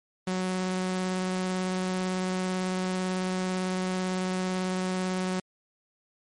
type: tone with vibrato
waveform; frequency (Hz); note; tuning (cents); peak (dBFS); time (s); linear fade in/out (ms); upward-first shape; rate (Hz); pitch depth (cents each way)
sawtooth; 185; F#3; 0; -23; 0.27-5.4; 5; sine; 18; 8
effects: MP3 48 kbps